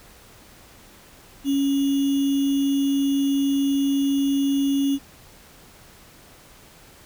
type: tone with sample-and-hold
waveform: sine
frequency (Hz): 277.2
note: C#4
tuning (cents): 0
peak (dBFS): -18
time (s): 1.44-4.99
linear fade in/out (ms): 50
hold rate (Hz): 3150
effects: pink hiss -49 dBFS RMS until 7.05 s